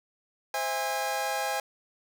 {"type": "chord", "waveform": "sawtooth", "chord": "C augmented", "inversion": "none", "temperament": "just", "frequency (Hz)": [523.3, 654.1, 817.6], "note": ["C5", "E5", "G#5"], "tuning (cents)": [0, -14, -27], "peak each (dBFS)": [-31, -31, -26], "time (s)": [0.54, 1.6], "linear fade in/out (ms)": 2, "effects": []}